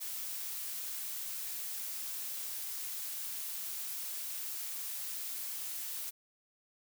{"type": "noise", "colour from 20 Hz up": "blue", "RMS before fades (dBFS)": -40, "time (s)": [0, 6.11], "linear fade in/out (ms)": 20, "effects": []}